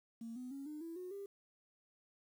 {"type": "tone with pitch steps", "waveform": "triangle", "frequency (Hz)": [229, 251.2, 275.5, 302.2, 331.4, 363.5, 398.7], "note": ["A#3", "B3", "C#4", "D4", "E4", "F#4", "G4"], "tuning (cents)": [-31, 30, -11, 50, 9, -31, 29], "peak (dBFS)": -40, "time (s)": [0.21, 1.26], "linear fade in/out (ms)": 5, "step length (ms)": 150, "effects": ["tanh soft clip ceiling -41 dBFS", "11-bit"]}